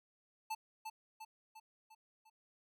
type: tone with echo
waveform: square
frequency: 880 Hz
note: A5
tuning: in tune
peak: -38 dBFS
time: 0.5-0.55 s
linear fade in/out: 10 ms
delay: 350 ms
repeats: 5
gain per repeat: -5 dB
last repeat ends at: 2.3 s
effects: none